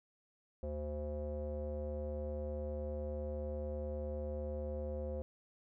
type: tone with low-pass filter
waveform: square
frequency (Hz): 74.6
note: D2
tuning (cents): +28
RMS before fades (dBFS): -40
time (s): 0.63-5.22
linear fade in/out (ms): 0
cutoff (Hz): 550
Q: 7
effects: none